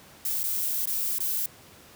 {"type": "noise with dropouts", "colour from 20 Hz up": "violet", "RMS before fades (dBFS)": -28, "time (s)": [0.25, 1.46], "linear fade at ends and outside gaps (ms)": 2, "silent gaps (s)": [[0.432, 0.438], [0.857, 0.872], [1.185, 1.203]], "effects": ["pink hiss -51 dBFS RMS until 1.95 s", "high-pass 80 Hz 12 dB/octave"]}